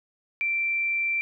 sine tone, 2349 Hz, D7, in tune, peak -23 dBFS, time 0.41-1.21 s, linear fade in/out 0 ms, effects none

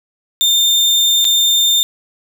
35% pulse tone with dropouts, 3610 Hz, A7, 44 cents sharp, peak -8 dBFS, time 0.41-1.83 s, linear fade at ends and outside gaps 0 ms, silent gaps 1.245-1.251 s, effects none

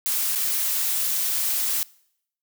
blue noise with dropouts, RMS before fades -24 dBFS, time 0.06-1.83 s, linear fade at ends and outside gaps 0 ms, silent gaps 0.351-0.357 s, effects noise-tail reverb RT60 0.7 s tail -23 dB re dry

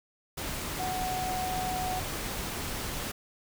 sine tone in noise, 740 Hz, F#5, in tune, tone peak -31 dBFS, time 0.79-2 s, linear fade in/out 10 ms, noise pink, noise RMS -35 dBFS, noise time 0.37-3.12 s, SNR +1 dB, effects none

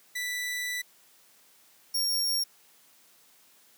sawtooth tone pair in turn, 1975.5 / 5551 Hz, B6 / F8, 0 / -11 cents, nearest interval octave + tritone, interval 1789 cents, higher second, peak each -27 / -23 dBFS, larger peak second, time 0.15-0.82 / 1.94-2.44 s, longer first, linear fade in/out 10 ms, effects white hiss -60 dBFS RMS until 3.77 s + high-pass 150 Hz 12 dB/octave

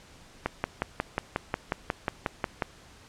click train, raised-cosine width 0.5 ms, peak -11 dBFS, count 13, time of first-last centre 0.46-2.622 s, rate 5.55 Hz, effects pink hiss -53 dBFS RMS until 3.08 s + low-pass 8000 Hz 12 dB/octave

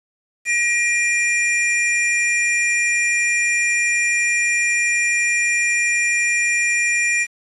square tone pair together, 1897 / 2398 Hz, A#6 / D7, +30 / +36 cents, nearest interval major third, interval 406 cents, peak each -22 / -18 dBFS, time 0.45-7.27 s, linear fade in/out 50 ms, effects resampled to 24000 Hz + 7-bit

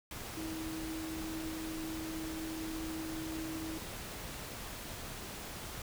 sine tone in noise, 319.7 Hz, D#4, 47 cents sharp, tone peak -39 dBFS, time 0.37-3.78 s, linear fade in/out 2 ms, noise pink, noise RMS -44 dBFS, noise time 0.11-5.82 s, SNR +2 dB, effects none

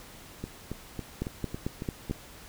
two click trains, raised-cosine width 3 ms, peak -17 / -21 dBFS, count 5 / 7, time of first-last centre 1.22-2.111 / 0.44-2.097 s, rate 4.49 / 3.62 Hz, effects pink hiss -49 dBFS RMS until 2.48 s

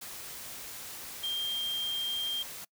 sine tone in noise, 3192 Hz, G7, 31 cents sharp, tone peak -30 dBFS, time 1.23-2.43 s, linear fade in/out 10 ms, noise white, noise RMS -43 dBFS, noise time 0.01-2.65 s, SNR +10 dB, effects noise-tail reverb RT60 0.1 s tail -25 dB re dry

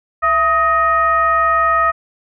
sine tone with frequency modulation, 1262 Hz, D#6, 24 cents sharp, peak -11 dBFS, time 0.22-1.92 s, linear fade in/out 20 ms, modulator 595 Hz, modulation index 0.74, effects none

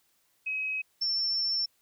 sine tone pair in turn, 2545 / 5393 Hz, D#7 / E8, +39 / +39 cents, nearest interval octave + minor second, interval 1300 cents, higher second, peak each -29 / -26 dBFS, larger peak second, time 0.46-0.82 / 1.01-1.66 s, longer second, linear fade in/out 10 ms, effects white hiss -70 dBFS RMS until 1.81 s

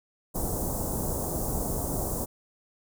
pink band-stop noise, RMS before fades -30 dBFS, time 0.34-2.26 s, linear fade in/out 20 ms, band 880 to 7500 Hz, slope 24 dB/octave, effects none

